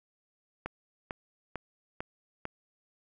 click train, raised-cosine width 0.5 ms, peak -20 dBFS, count 5, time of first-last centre 0.66-2.454 s, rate 2.23 Hz, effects none

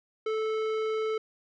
sine tone with tanh clipping, 437.5 Hz, A4, 10 cents flat, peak -29 dBFS, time 0.26-1.18 s, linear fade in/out 5 ms, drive 15 dB, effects none

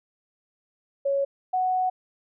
sine tone pair in turn, 555 / 740.8 Hz, C#5 / F#5, +2 / +2 cents, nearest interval perfect fourth, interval 500 cents, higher second, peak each -21 / -21 dBFS, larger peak neither, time 1.05-1.25 / 1.53-1.9 s, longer second, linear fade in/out 10 ms, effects none

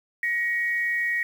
sine tone pair together, 1892 / 2233 Hz, A#6 / C#7, +25 / +12 cents, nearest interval minor third, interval 287 cents, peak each -23 / -31 dBFS, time 0.23-1.23 s, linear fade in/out 2 ms, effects 8-bit

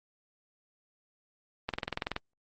click train, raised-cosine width 0.3 ms, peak -15 dBFS, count 11, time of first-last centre 1.69-2.164 s, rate 21.1 Hz, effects Opus 32 kbps

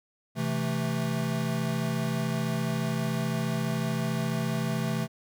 square chord, A minor, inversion first, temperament equal, 130.81 / 164.81 / 220 Hz, C3 / E3 / A3, 0 / 0 / 0 cents, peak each -32 dBFS, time 0.35-5.08 s, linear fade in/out 50 ms, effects none

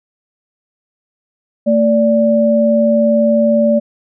sine tone pair together, 225.2 / 583 Hz, A3 / D5, +40 / -13 cents, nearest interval octave + major third, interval 1647 cents, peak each -12 / -11 dBFS, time 1.66-3.8 s, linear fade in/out 20 ms, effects none

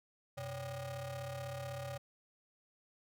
35% pulse ring-modulated tone, 220 Hz, A3, in tune, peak -36 dBFS, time 0.37-1.98 s, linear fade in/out 10 ms, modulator 348 Hz, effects none

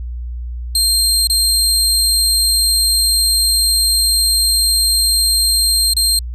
25% pulse tone with dropouts, 4186 Hz, C8, in tune, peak -7 dBFS, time 0.75-6.19 s, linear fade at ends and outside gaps 2 ms, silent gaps 1.272-1.298 / 5.936-5.966 s, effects added 60 Hz sine -22 dBFS peak until 6.34 s

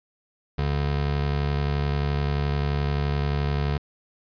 square tone pair together, 71.55 / 143.1 Hz, D2 / D3, -45 / -45 cents, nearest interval octave, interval 1200 cents, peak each -26 dBFS, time 0.58-3.78 s, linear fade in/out 5 ms, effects resampled to 11025 Hz

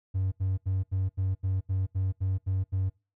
triangle tone bursts, 95 Hz, F#2, 46 cents sharp, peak -22 dBFS, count 11, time 0.14-2.9 s, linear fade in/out 20 ms, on 180 ms, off 78 ms, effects noise-tail reverb RT60 0.3 s tail -25 dB re dry + tanh soft clip ceiling -19 dBFS

